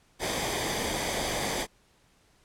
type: noise with comb filter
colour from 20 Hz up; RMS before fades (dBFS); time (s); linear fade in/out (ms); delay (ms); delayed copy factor
pink; -30; 0.19-1.67; 50; 0.73; -0.6
effects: pink hiss -64 dBFS RMS until 2.44 s + low-pass 10000 Hz 12 dB/octave